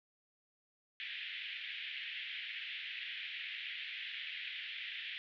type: band-pass noise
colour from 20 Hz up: white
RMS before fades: -44 dBFS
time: 1-5.18 s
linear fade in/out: 0 ms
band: 1800 to 3400 Hz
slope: 48 dB/octave
effects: none